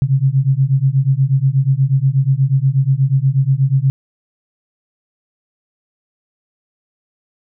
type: beating tone pair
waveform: sine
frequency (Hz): 130.81 / 139.11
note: C3 / C#3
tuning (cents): 0 / +6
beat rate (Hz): 8.3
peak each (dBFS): -14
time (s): 0.02-3.9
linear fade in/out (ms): 0
effects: none